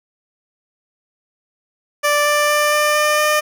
15% pulse tone with pitch steps, 587.3 / 590.7 / 594.1 / 597.6 / 601 / 604.5 Hz, D5 / D5 / D5 / D5 / D5 / D5, 0 / +10 / +20 / +30 / +40 / +50 cents, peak -7 dBFS, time 2.03-3.41 s, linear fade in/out 20 ms, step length 230 ms, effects none

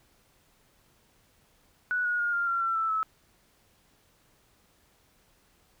sine tone with pitch steps, 1475 / 1448.8 / 1423.1 / 1397.9 / 1373 / 1348.7 / 1324.7 / 1301.2 Hz, F#6 / F#6 / F6 / F6 / F6 / E6 / E6 / E6, -6 / -37 / +32 / +1 / -30 / +39 / +8 / -23 cents, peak -25 dBFS, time 1.91-3.03 s, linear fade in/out 0 ms, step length 140 ms, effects pink hiss -65 dBFS RMS until 5.8 s

